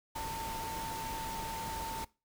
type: tone in noise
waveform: sine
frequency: 899 Hz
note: A5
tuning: 37 cents sharp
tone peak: -38 dBFS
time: 0.15-2.05 s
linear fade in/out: 10 ms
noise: pink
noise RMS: -42 dBFS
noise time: 0.15-2.05 s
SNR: +1 dB
effects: noise-tail reverb RT60 0.3 s tail -22 dB re dry